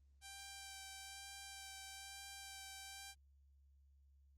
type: tone with vibrato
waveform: 5% pulse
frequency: 784 Hz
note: G5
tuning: in tune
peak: -39 dBFS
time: 0.21-3.15 s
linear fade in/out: 50 ms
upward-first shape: sine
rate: 1.1 Hz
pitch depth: 12 cents each way
effects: added 69 Hz sine -66 dBFS peak until 4.37 s + Opus 32 kbps